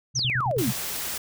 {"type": "tone with tremolo", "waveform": "sine", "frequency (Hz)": 126.8, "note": "B2", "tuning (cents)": 46, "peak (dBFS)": -25, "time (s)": [0.14, 0.75], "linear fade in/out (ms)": 50, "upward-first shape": "square", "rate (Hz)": 9.4, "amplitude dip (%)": 80}
{"type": "exponential sweep", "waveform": "sine", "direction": "down", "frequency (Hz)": [6500, 185], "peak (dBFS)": -23, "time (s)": [0.15, 0.71], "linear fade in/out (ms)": 10}
{"type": "noise", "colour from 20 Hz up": "white", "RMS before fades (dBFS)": -31, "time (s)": [0.58, 1.18], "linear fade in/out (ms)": 5}
{"effects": []}